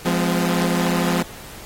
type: chord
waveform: sawtooth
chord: F minor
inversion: none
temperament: equal with one note detuned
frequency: 174.61 / 207.7 / 254.9 Hz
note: F3 / Ab3 / C4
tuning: 0 / 0 / -45 cents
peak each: -16 / -21 / -20 dBFS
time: 0.05-1.23 s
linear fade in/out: 10 ms
effects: pink hiss -39 dBFS RMS until 1.65 s + AAC 48 kbps